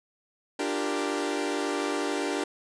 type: chord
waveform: sawtooth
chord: G minor seventh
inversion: second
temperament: equal with one note detuned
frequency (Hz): 293.7 / 344.8 / 392 / 466.2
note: D4 / F4 / G4 / Bb4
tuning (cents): 0 / -22 / 0 / 0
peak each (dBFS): -27 / -31 / -28 / -31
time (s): 0.59-2.44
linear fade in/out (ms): 5
effects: resampled to 22050 Hz